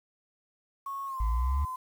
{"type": "tone with pitch glide", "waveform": "sine", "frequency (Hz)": [1098, 1024.5], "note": ["C#6", "C6"], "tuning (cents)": [-17, -37], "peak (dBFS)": -33, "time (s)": [0.86, 1.76], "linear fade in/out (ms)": 5, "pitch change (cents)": -120, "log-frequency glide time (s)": [1.06, 1.24]}
{"type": "exponential sweep", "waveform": "sine", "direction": "up", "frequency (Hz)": [51.91, 73.42], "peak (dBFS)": -23, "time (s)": [1.2, 1.65], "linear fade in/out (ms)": 5}
{"effects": ["tanh soft clip ceiling -22 dBFS", "9-bit"]}